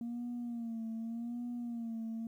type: tone with vibrato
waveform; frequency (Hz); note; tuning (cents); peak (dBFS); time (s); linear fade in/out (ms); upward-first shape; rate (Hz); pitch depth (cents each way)
sine; 233.1; A#3; 0; -35; 0.01-2.27; 2; sine; 0.85; 63
effects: tanh soft clip ceiling -35 dBFS + 12-bit